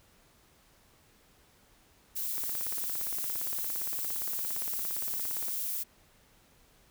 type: noise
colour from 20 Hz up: violet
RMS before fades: -34 dBFS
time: 2.15-5.84 s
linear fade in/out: 20 ms
type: click train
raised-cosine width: 0.5 ms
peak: -29 dBFS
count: 55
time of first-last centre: 2.38-5.483 s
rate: 17.4 Hz
effects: pink hiss -63 dBFS RMS until 6.9 s